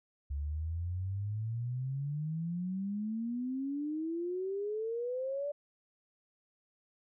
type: exponential sweep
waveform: sine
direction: up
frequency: 69.3 to 587.3 Hz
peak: -33 dBFS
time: 0.3-5.52 s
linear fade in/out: 10 ms
effects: none